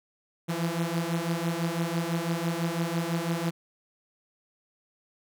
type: beating tone pair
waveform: sawtooth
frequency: 165.1 / 171.1 Hz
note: E3 / F3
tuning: +3 / -35 cents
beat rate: 6 Hz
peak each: -26 dBFS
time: 0.48-3.51 s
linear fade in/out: 20 ms
effects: none